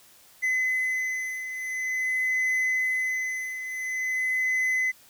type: beating tone pair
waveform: triangle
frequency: 2028 / 2028.47 Hz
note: B6 / B6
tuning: +45 / +46 cents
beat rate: 0.47 Hz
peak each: -30 / -24 dBFS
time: 0.42-4.92 s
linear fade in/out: 20 ms
effects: white hiss -55 dBFS RMS until 5.09 s